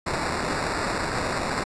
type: noise with sample-and-hold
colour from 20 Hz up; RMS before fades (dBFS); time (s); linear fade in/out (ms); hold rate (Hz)
white; -27; 0.06-1.64; 10; 3150
effects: resampled to 22050 Hz